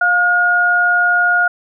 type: tone pair together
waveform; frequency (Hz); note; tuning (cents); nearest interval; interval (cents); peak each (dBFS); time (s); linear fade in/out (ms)
sine; 707 / 1433.7; F5 / F6; +21 / +45; octave; 1224; -18 / -11; 0.01-1.48; 5
effects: none